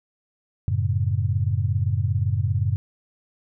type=chord; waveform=sine; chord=F# minor; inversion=none; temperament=equal with one note detuned; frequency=92.5 / 110 / 137.79 Hz; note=F#2 / A2 / C#3; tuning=0 / 0 / -10 cents; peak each=-23 / -23 / -27 dBFS; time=0.68-2.76 s; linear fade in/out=0 ms; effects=none